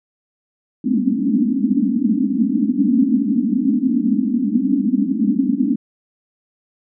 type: band-pass noise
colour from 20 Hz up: white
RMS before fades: -17 dBFS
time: 0.84-5.76 s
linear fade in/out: 10 ms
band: 200 to 290 Hz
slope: 96 dB/octave
effects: none